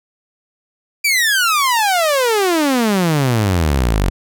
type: exponential sweep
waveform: sawtooth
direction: down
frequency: 2384 to 43.65 Hz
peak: -9 dBFS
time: 1.04-4.1 s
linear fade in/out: 10 ms
effects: none